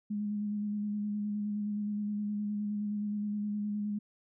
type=tone with vibrato; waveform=sine; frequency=207.7 Hz; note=G#3; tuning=in tune; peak=-31 dBFS; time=0.1-3.99 s; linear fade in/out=10 ms; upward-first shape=square; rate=9.6 Hz; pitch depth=16 cents each way; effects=none